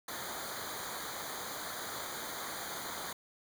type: noise with comb filter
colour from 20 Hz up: pink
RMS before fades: -41 dBFS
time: 0.08-3.13 s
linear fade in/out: 5 ms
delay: 0.37 ms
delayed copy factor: -1
effects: none